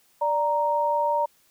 sine tone pair together, 587.3 / 932.3 Hz, D5 / A#5, 0 / 0 cents, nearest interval minor sixth, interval 800 cents, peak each -25 / -22 dBFS, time 0.21-1.26 s, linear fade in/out 10 ms, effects white hiss -62 dBFS RMS until 1.5 s

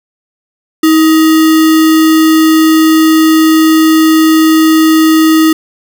sine tone with sample-and-hold, 318.1 Hz, D#4, 38 cents sharp, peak -3 dBFS, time 0.83-5.53 s, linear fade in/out 5 ms, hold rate 1575 Hz, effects none

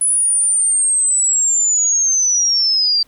sine linear sweep, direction down, 10000 to 4662 Hz, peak -12 dBFS, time 0.01-3.03 s, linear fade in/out 5 ms, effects pink hiss -55 dBFS RMS until 3.07 s

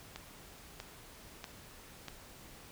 click train, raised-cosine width 0.2 ms, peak -25 dBFS, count 4, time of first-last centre 0.16-2.083 s, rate 1.56 Hz, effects pink hiss -54 dBFS RMS until 2.71 s

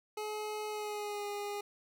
25% pulse tone with pitch glide, 425 to 409.8 Hz, G#4 to G#4, +40 to -23 cents, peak -33 dBFS, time 0.17-1.61 s, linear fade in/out 5 ms, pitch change -63 cents, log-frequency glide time 0.69-1.27 s, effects none

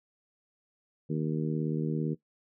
harmonic tone, 77.78 Hz, D#2, in tune, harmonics 2 / 3 / 4 / 5 / 6, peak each -30 / -34 / -36 / -38 / -40 dBFS, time 1.09-2.15 s, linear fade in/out 20 ms, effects noise-tail reverb RT60 0.1 s tail -17 dB re dry

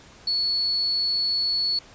sine tone, 4406 Hz, C#8, 11 cents flat, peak -21 dBFS, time 0.27-1.79 s, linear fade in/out 5 ms, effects pink hiss -49 dBFS RMS until 1.94 s + resampled to 16000 Hz

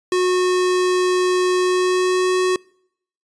square tone with pitch glide, 364.8 to 368.4 Hz, F#4 to F#4, -24 to -7 cents, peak -16 dBFS, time 0.12-2.56 s, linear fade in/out 2 ms, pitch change +17 cents, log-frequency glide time 1.6-2.32 s, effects noise-tail reverb RT60 0.7 s tail -26 dB re dry + resampled to 22050 Hz

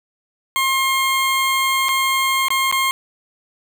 20% pulse tone with dropouts, 1068 Hz, C6, 35 cents sharp, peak -11 dBFS, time 0.56-2.91 s, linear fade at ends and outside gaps 0 ms, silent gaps 1.885-1.89 / 2.484-2.504 / 2.714-2.725 s, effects none

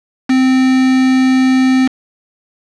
triangle tone with quantisation, 260 Hz, C4, 11 cents flat, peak -6 dBFS, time 0.29-1.88 s, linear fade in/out 10 ms, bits 3, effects low-pass 5000 Hz 12 dB/octave

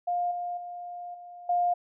sine tone with level steps, 706 Hz, F5, 19 cents sharp, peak -25 / -30 / -36 / -42 / -22 dBFS, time 0.07-1.74 s, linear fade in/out 10 ms, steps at 0.31 / 0.57 / 1.14 / 1.49 s, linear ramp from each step 5 ms, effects none

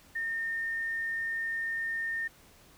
triangle tone with tanh clipping, 1822 Hz, A#6, 40 cents flat, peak -30 dBFS, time 0.15-2.28 s, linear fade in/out 10 ms, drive 2 dB, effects pink hiss -58 dBFS RMS until 2.77 s

